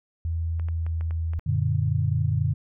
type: tone with pitch glide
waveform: sine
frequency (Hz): 82.41 to 81.7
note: E2 to E2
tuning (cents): 0 to -15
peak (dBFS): -24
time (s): 0.25-1.39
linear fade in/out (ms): 0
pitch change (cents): -15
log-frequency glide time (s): 0.73-0.88
type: clicks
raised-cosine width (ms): 0.5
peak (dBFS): -29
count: 7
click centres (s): 0.597 / 0.686 / 0.865 / 1.01 / 1.109 / 1.335 / 1.395
type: chord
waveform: sine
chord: Gb augmented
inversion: none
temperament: equal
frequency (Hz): 92.5 / 116.54 / 146.83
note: Gb2 / Bb2 / D3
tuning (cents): 0 / 0 / 0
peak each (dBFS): -25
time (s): 1.46-2.54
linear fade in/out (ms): 10
effects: none